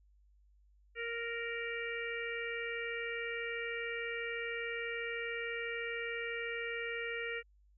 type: harmonic tone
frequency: 466.2 Hz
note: A#4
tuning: in tune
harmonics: 1 / 3 / 4 / 5 / 6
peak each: -41 / -45 / -41 / -43 / -48 dBFS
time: 0.95-7.43 s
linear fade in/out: 50 ms
effects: added 50 Hz sine -63 dBFS peak until 7.77 s